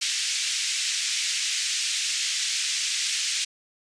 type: band-pass noise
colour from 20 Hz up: white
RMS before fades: -27 dBFS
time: 0.01-3.45 s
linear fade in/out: 10 ms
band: 2100 to 7300 Hz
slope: 24 dB/octave
effects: resampled to 22050 Hz